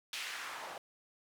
white noise with band-pass filter sweep, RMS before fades -43 dBFS, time 0.13-0.78 s, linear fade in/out 2 ms, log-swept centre 2900 to 660 Hz, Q 1.4, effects none

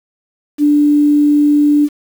sine tone with quantisation, 293.7 Hz, D4, in tune, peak -7 dBFS, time 0.58-1.89 s, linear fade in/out 50 ms, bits 6, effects none

